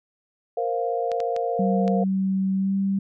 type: chord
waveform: sine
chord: Bb suspended second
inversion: none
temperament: equal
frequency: 466.2 / 523.3 / 698.5 Hz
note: Bb4 / C5 / F5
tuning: 0 / 0 / 0 cents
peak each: -26 / -29 / -26 dBFS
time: 0.57-2.04 s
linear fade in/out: 5 ms
type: clicks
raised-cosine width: 0.2 ms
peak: -19 dBFS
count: 4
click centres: 1.117 / 1.203 / 1.364 / 1.879 s
type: tone with pitch glide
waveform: sine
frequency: 191.6 to 195.4 Hz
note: G3 to G3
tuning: -39 to -5 cents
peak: -20 dBFS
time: 1.59-2.99 s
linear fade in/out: 5 ms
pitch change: +34 cents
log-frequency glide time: 2.54-2.75 s
effects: none